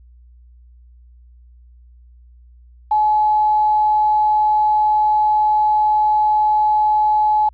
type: tone with quantisation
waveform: sine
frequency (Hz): 851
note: G#5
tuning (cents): +42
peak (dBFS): -12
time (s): 2.91-7.49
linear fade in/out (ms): 5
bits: 7
effects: added 60 Hz sine -43 dBFS peak until 7.53 s + resampled to 11025 Hz